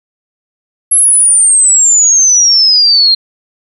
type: exponential sweep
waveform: sine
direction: down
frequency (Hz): 11175 to 4169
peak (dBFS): -4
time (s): 0.91-3.15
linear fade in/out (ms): 10
effects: none